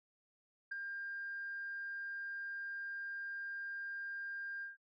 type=tone with ADSR envelope; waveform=sine; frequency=1600 Hz; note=G6; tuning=35 cents sharp; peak=-34 dBFS; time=0.71-4.77 s; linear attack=12 ms; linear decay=6 ms; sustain=-6 dB; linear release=150 ms; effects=noise-tail reverb RT60 0.2 s tail -25 dB re dry + tanh soft clip ceiling -35 dBFS